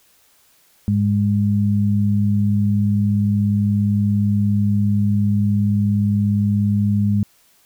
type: tone pair together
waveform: sine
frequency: 103.83 / 204.2 Hz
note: G#2 / G#3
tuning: 0 / -29 cents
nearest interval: octave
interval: 1171 cents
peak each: -17 dBFS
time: 0.88-7.23 s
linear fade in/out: 0 ms
effects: white hiss -56 dBFS RMS until 7.65 s